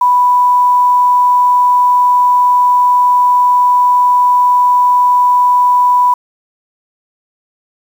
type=tone with quantisation; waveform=sine; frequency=987.8 Hz; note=B5; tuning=in tune; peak=-6 dBFS; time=0.01-6.14 s; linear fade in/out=5 ms; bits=6; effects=none